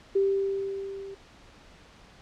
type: tone with level ramp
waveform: sine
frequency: 392 Hz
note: G4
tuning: in tune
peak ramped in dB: -19 to -38 dBFS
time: 0.15-1.15 s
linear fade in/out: 10 ms
effects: pink hiss -53 dBFS RMS until 2.21 s + low-pass 5000 Hz 12 dB/octave